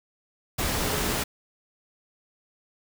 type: tone in noise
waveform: sine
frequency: 422.6 Hz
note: G#4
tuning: 30 cents sharp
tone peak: -36 dBFS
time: 0.81-1.12 s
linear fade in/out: 10 ms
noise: pink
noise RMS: -27 dBFS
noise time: 0.58-1.24 s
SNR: -12 dB
effects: none